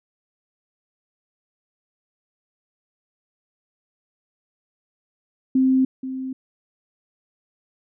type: tone with echo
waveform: sine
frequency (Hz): 261.6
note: C4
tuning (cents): 0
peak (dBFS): -14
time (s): 5.55-5.85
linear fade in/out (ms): 5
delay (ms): 480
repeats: 1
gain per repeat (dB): -12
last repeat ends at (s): 6.33
effects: none